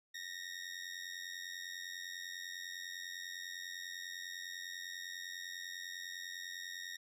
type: ring-modulated tone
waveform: 20% pulse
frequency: 1864.7 Hz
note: A#6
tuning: in tune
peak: -35 dBFS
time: 0.14-6.97 s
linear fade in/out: 10 ms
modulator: 45 Hz
effects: low-pass 12000 Hz 12 dB/octave